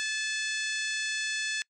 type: harmonic tone with a mistuned harmonic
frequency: 867 Hz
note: A5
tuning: 26 cents flat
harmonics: 2 / 3 / 4 / 5 / 6 / 7 / 8 / 9 / 10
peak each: -32 / -36 / -38 / -40 / -42 / -43 / -44 / -45 / -46 dBFS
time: 0-1.62 s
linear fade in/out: 0 ms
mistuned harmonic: 8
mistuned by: -15 cents
effects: noise-tail reverb RT60 0.1 s tail -25 dB re dry